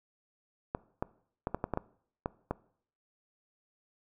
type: clicks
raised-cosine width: 1 ms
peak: -17 dBFS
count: 9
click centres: 0.749 / 1.025 / 1.471 / 1.546 / 1.641 / 1.737 / 1.774 / 2.259 / 2.51 s
effects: noise-tail reverb RT60 0.6 s tail -21 dB re dry